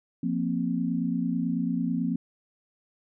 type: chord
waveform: sine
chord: F suspended fourth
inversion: none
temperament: just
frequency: 174.61 / 232.8 / 261.9 Hz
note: F3 / Bb3 / C4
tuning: 0 / -2 / +2 cents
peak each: -29 dBFS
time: 0.23-2.16 s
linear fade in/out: 5 ms
effects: none